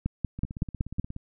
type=two click trains; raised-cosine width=5 ms; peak=-14 / -24 dBFS; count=6 / 14; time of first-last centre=0.06-0.996 / 0.39-1.164 s; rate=5.34 / 16.8 Hz; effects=none